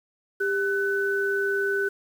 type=tone pair together; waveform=sine; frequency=397.3 / 1500 Hz; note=G4 / F#6; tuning=+23 / +23 cents; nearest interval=octave + major seventh; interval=2300 cents; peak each=-25 dBFS; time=0.4-1.89 s; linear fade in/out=10 ms; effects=8-bit